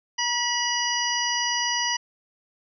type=harmonic tone with a mistuned harmonic; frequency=972 Hz; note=B5; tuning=28 cents flat; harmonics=1 / 2 / 3 / 5 / 6; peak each=-29 / -29 / -29 / -29 / -29 dBFS; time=0.18-1.97 s; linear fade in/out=10 ms; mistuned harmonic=1; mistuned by=-33 cents; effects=none